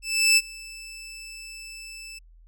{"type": "tone with ADSR envelope", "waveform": "20% pulse", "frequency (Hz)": 2637, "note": "E7", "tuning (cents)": 0, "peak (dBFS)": -10, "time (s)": [0.02, 2.19], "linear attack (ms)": 350, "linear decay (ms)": 39, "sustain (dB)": -24, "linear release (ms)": 9, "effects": ["added 41 Hz sine -49 dBFS peak until 2.47 s"]}